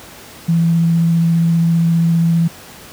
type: tone with vibrato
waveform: sine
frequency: 166.8 Hz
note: E3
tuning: 21 cents sharp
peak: -10 dBFS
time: 0.48-2.48 s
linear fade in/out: 10 ms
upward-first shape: triangle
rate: 15 Hz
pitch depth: 13 cents each way
effects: pink hiss -37 dBFS RMS until 2.92 s + high-pass 80 Hz 12 dB/octave